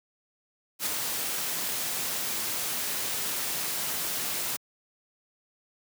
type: noise with ADSR envelope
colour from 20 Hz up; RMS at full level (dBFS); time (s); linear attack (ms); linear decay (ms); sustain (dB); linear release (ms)
white; -27; 0.79-4.57; 73; 8; -4; 12
effects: high-pass 100 Hz 12 dB/octave